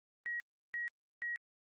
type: tone bursts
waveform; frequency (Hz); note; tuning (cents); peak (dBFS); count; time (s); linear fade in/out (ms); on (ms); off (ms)
sine; 1902; A#6; +34; -36; 3; 0.26-1.36; 0; 140; 340
effects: Opus 24 kbps